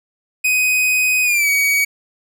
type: tone with pitch glide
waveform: 45% pulse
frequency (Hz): 2505 to 2258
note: D#7 to C#7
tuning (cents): +11 to +31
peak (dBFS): -13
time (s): 0.44-1.85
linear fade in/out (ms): 10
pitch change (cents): -180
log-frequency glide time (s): 1.23-1.49
effects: none